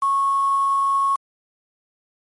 sine tone with quantisation, 1100 Hz, C#6, 14 cents flat, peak -16 dBFS, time 0.02-1.16 s, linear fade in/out 5 ms, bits 6, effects MP3 48 kbps

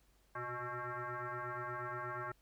sine tone with frequency modulation, 126.7 Hz, B2, 45 cents sharp, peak -39 dBFS, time 0.35-2.32 s, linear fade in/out 5 ms, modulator 245 Hz, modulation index 6.5, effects added 50 Hz sine -70 dBFS peak until 2.41 s + pink hiss -73 dBFS RMS until 2.41 s

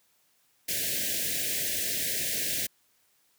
white band-stop noise, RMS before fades -30 dBFS, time 0.68-2.67 s, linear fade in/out 10 ms, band 680 to 1600 Hz, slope 96 dB/octave, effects white hiss -68 dBFS RMS until 3.38 s + high-pass 60 Hz 12 dB/octave

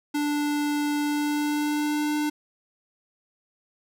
square tone with pitch glide, 293.7 to 299 Hz, D4 to D4, 0 to +31 cents, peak -24 dBFS, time 0.14-2.3 s, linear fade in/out 10 ms, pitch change +31 cents, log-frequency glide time 1.01-2.15 s, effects none

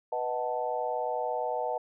sine chord, B dominant seventh, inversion none, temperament equal, 493.9 / 622.3 / 740 / 880 Hz, B4 / D#5 / F#5 / A5, 0 / 0 / 0 / 0 cents, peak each -34 dBFS, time 0.12-1.78 s, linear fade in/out 5 ms, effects none

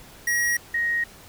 square / sine tone pair in turn, 1900 / 1877.1 Hz, A#6 / A#6, +33 / +12 cents, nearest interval unison, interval 21 cents, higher first, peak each -21 dBFS, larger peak neither, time 0.27-0.57 / 0.74-1.04 s, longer neither, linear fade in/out 5 ms, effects pink hiss -47 dBFS RMS until 1.28 s

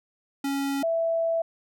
square / sine tone pair in turn, 277.2 / 661.4 Hz, C#4 / E5, 0 / +6 cents, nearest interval octave + minor third, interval 1506 cents, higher second, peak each -26 / -22 dBFS, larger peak second, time 0.44-0.83 / 0.83-1.42 s, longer second, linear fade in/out 5 ms, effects none

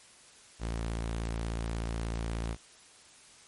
sawtooth tone, 56.5 Hz, A1, 47 cents sharp, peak -28 dBFS, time 0.59-2.57 s, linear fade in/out 50 ms, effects white hiss -56 dBFS RMS until 3.47 s + MP3 48 kbps

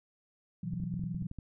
sine chord, B suspended fourth, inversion none, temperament just, 123.47 / 164.63 / 185.21 Hz, B2 / E3 / F#3, 0 / -2 / +2 cents, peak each -41 / -37 / -38 dBFS, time 0.63-1.27 s, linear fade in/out 5 ms
clicks, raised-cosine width 5 ms, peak -29 dBFS, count 10, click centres 0.736 / 0.8 / 0.837 / 0.94 / 0.994 / 1.038 / 1.147 / 1.224 / 1.314 / 1.387 s
effects none

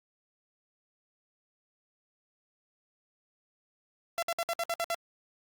sawtooth tone bursts, 677 Hz, E5, 46 cents sharp, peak -25 dBFS, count 8, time 4.18-4.945 s, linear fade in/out 0 ms, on 44 ms, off 59 ms, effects Opus 48 kbps

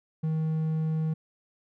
triangle tone, 158.2 Hz, D#3, 29 cents sharp, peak -23 dBFS, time 0.23-1.14 s, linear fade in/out 10 ms, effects none

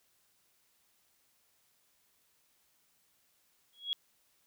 sine tone with exponential growth, 3322 Hz, G#7, in tune, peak -27 dBFS, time 3.73-3.93 s, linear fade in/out 0 ms, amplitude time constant 42 ms, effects white hiss -72 dBFS RMS until 4.46 s

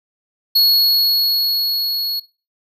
square tone with level ramp, 4342 Hz, C#8, 37 cents flat, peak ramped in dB -10 to -20 dBFS, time 0.55-2.2 s, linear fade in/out 10 ms, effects noise-tail reverb RT60 0.3 s tail -18 dB re dry

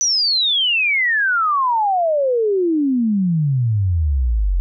sine exponential sweep, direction down, 6040 to 42.52 Hz, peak -14 dBFS, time 0.01-4.6 s, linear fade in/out 0 ms, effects none

